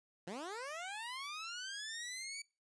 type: linear sweep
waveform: 15% pulse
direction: up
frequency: 161.6 to 2295 Hz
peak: -36 dBFS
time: 0.27-2.42 s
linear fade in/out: 5 ms
effects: noise-tail reverb RT60 0.3 s tail -24 dB re dry + resampled to 22050 Hz